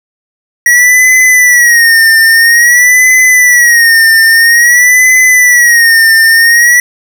square tone with vibrato, 1909 Hz, A#6, 41 cents sharp, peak -3 dBFS, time 0.66-6.8 s, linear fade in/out 2 ms, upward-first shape sine, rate 0.5 Hz, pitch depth 100 cents each way, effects none

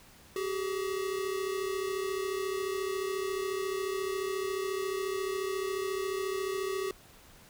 square tone pair together, 381.1 / 415.3 Hz, G4 / G#4, -49 / 0 cents, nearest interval minor second, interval 149 cents, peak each -33 / -38 dBFS, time 0.36-6.91 s, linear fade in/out 2 ms, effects pink hiss -56 dBFS RMS until 7.49 s

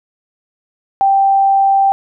sine tone, 784 Hz, G5, in tune, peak -8 dBFS, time 1.01-1.92 s, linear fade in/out 0 ms, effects none

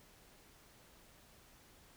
silence, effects pink hiss -63 dBFS RMS until 1.96 s

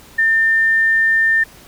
sine tone, 1800 Hz, A6, 39 cents sharp, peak -11 dBFS, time 0.18-1.44 s, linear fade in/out 10 ms, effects pink hiss -43 dBFS RMS until 1.67 s

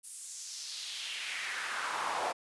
brown noise with high-pass filter sweep, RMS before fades -38 dBFS, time 0.03-2.33 s, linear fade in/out 20 ms, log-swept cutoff 9900 to 720 Hz, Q 2.4, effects resampled to 24000 Hz

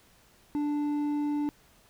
sine tone with hard clipping, 293.7 Hz, D4, in tune, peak -28 dBFS, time 0.55-1.49 s, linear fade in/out 0 ms, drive 5 dB, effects pink hiss -61 dBFS RMS until 1.89 s

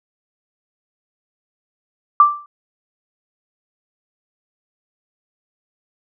sine tone with exponential decay, 1174.7 Hz, D6, in tune, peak -3 dBFS, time 2.2-2.46 s, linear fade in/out 2 ms, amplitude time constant 56 ms, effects none

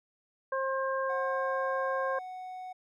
harmonic tone, 533 Hz, C5, 32 cents sharp, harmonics 1 / 2 / 3, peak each -31 / -33 / -37 dBFS, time 0.52-2.19 s, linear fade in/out 5 ms
triangle tone, 740 Hz, F#5, in tune, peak -37 dBFS, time 1.09-2.73 s, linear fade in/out 10 ms
effects none

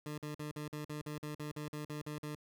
20% pulse tone bursts, 150 Hz, D3, 37 cents sharp, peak -35 dBFS, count 14, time 0.06-2.351 s, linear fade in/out 2 ms, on 120 ms, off 47 ms, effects none

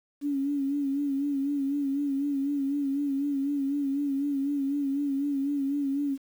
sine tone with vibrato, 280.4 Hz, C#4, 20 cents sharp, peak -25 dBFS, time 0.21-6.18 s, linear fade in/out 50 ms, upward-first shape sine, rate 4 Hz, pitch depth 56 cents each way, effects 9-bit

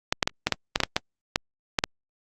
clicks, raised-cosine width 0.2 ms, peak -3 dBFS, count 12, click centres 0.125 / 0.228 / 0.275 / 0.47 / 0.523 / 0.759 / 0.803 / 0.835 / 0.965 / 1.359 / 1.788 / 1.839 s, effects Opus 48 kbps

